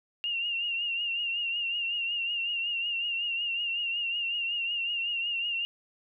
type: tone with vibrato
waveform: sine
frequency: 2794 Hz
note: F7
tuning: in tune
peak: -28 dBFS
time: 0.24-5.65 s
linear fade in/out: 0 ms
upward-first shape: triangle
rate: 5.4 Hz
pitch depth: 61 cents each way
effects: none